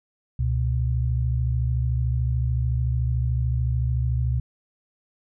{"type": "tone pair together", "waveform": "sine", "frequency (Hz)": [68.6, 122.23], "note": ["C#2", "B2"], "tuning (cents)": [-17, -17], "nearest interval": "minor seventh", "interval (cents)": 1000, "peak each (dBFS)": -23, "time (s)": [0.39, 4.4], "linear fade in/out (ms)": 5, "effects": []}